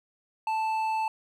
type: tone with hard clipping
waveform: triangle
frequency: 880 Hz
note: A5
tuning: in tune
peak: -27 dBFS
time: 0.47-1.08 s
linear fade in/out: 2 ms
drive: 10 dB
effects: none